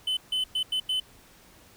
triangle tone bursts at uneven times, 3033 Hz, F#7, 42 cents sharp, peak -23 dBFS, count 5, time 0.07-0.17 / 0.32-0.44 / 0.55-0.63 / 0.72-0.8 / 0.89-1 s, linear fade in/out 5 ms, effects pink hiss -55 dBFS RMS until 1.76 s

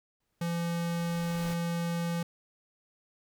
pink noise with exponential growth, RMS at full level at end -42 dBFS, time 0.2-1.54 s, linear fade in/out 5 ms, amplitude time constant 290 ms
square tone, 170 Hz, F3, 46 cents flat, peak -30 dBFS, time 0.41-2.23 s, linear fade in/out 5 ms
effects none

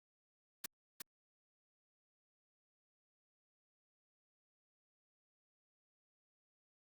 white noise with echo, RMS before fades -41 dBFS, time 0.64-0.66 s, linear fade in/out 5 ms, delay 360 ms, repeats 1, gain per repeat -4 dB, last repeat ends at 1.02 s, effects Opus 48 kbps

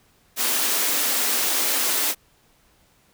white high-pass noise, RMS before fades -22 dBFS, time 0.36-2.15 s, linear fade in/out 50 ms, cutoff 220 Hz, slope 96 dB/octave, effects pink hiss -60 dBFS RMS until 3.13 s

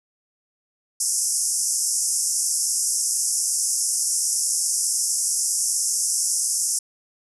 white band-pass noise, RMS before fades -23 dBFS, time 1-6.79 s, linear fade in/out 5 ms, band 5200 to 11000 Hz, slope 96 dB/octave, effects none

